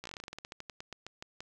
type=slowing click train; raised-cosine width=0.2 ms; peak=-25 dBFS; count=21; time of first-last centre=0.04-1.405 s; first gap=15 ms; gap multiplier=1.14; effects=none